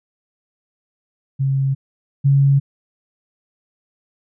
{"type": "tone pair in turn", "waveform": "sine", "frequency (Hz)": [135.7, 138.79], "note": ["C#3", "C#3"], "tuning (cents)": [-36, 2], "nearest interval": "unison", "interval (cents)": 38, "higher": "second", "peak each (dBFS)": [-15, -10], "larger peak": "second", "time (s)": [[1.39, 1.75], [2.24, 2.6]], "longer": "neither", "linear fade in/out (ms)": 20, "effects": []}